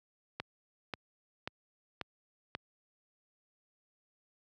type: click train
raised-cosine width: 0.3 ms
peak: -20 dBFS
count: 5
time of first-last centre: 0.4-2.551 s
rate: 1.86 Hz
effects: high-pass 80 Hz 12 dB/octave